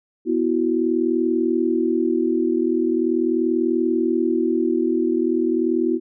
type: chord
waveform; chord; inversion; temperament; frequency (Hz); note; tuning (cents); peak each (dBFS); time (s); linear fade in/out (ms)
sine; B suspended fourth; none; equal; 246.9 / 329.6 / 370; B3 / E4 / F#4; 0 / 0 / 0; -23 / -20 / -22; 0.25-6; 50
effects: none